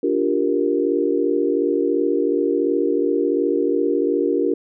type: chord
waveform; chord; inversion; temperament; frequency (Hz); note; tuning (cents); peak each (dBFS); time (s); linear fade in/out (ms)
sine; G minor seventh; second; equal with one note detuned; 290.8 / 349.2 / 392 / 466.2; D4 / F4 / G4 / Bb4; -17 / 0 / 0 / 0; -22; 0.03-4.54; 5
effects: none